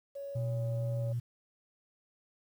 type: tone with pitch glide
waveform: sine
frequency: 559 to 563.9 Hz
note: C#5 to C#5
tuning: +14 to +30 cents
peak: -38 dBFS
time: 0.15-1.13 s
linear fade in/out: 10 ms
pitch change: +16 cents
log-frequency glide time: 0.28-0.59 s
type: tone with vibrato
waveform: sine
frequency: 120.4 Hz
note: B2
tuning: 44 cents flat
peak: -30 dBFS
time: 0.35-1.2 s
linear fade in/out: 10 ms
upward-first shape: square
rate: 2.2 Hz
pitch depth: 13 cents each way
effects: tanh soft clip ceiling -25 dBFS + 10-bit

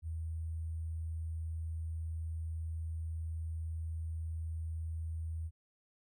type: tone with sample-and-hold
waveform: sine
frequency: 80.9 Hz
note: E2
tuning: 32 cents flat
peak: -36 dBFS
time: 0.02-5.51 s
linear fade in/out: 50 ms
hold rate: 8820 Hz
effects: none

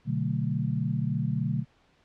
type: chord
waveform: sine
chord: B minor seventh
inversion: none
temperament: equal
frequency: 123.47 / 146.83 / 185 / 220 Hz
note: B2 / D3 / F#3 / A3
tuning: 0 / 0 / 0 / 0 cents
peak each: -30 / -29 / -33 / -33 dBFS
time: 0.05-1.65 s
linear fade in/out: 50 ms
effects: pink hiss -64 dBFS RMS until 2.04 s + low-pass 4000 Hz 12 dB/octave

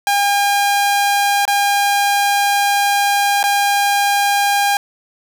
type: tone with dropouts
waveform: sawtooth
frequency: 807 Hz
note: G#5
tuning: 50 cents flat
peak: -9 dBFS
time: 0.07-4.77 s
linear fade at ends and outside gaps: 1 ms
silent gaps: 1.453-1.478 / 3.429-3.439 s
effects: none

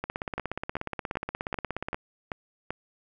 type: two click trains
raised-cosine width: 0.5 ms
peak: -16 / -16 dBFS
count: 7 / 33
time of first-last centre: 0.38-2.706 / 0.04-1.945 s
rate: 2.58 / 16.8 Hz
effects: none

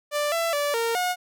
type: tone with pitch steps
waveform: sawtooth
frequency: 589 / 668 / 580 / 461.1 / 723 Hz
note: D5 / E5 / D5 / A#4 / F#5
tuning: +5 / +23 / -22 / -19 / -40 cents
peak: -19 dBFS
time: 0.11-1.16 s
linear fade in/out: 50 ms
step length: 210 ms
effects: none

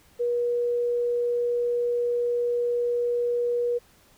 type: tone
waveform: sine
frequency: 480.8 Hz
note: B4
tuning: 46 cents flat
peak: -22 dBFS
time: 0.19-3.79 s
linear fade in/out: 20 ms
effects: pink hiss -58 dBFS RMS until 4.17 s

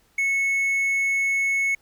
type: tone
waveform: triangle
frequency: 2200 Hz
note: C#7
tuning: 14 cents flat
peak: -18 dBFS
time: 0.18-1.75 s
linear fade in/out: 5 ms
effects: pink hiss -62 dBFS RMS until 1.81 s

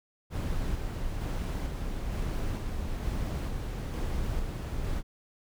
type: noise with tremolo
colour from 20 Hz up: brown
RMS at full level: -31 dBFS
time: 0.3-5.03 s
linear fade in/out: 50 ms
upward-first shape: square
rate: 1.1 Hz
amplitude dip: 25%
effects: none

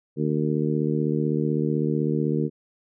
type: harmonic tone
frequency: 75.9 Hz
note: D#2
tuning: 42 cents flat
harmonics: 2 / 3 / 4 / 5 / 6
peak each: -25 / -27 / -28 / -29 / -30 dBFS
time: 0.16-2.5 s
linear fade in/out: 50 ms
effects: none

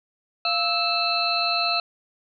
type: tone cluster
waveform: sine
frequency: 693 / 1311 / 2639 / 4007 / 4244 Hz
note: F5 / E6 / E7 / B7 / C8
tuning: -14 / -10 / +1 / +24 / +24 cents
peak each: -27 dBFS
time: 0.45-1.8 s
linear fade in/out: 2 ms
effects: none

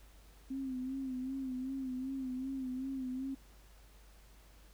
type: tone with vibrato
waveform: sine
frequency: 261.6 Hz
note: C4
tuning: in tune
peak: -36 dBFS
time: 0.5-3.35 s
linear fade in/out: 10 ms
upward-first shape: sine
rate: 2.6 Hz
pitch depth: 58 cents each way
effects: added 50 Hz sine -57 dBFS peak until 4.73 s + pink hiss -64 dBFS RMS until 4.73 s

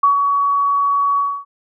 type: tone with ADSR envelope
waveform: sine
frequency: 1128 Hz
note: C#6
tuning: 30 cents sharp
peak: -8 dBFS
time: 0.03-1.45 s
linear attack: 6 ms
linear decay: 120 ms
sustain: -5 dB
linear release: 270 ms
effects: none

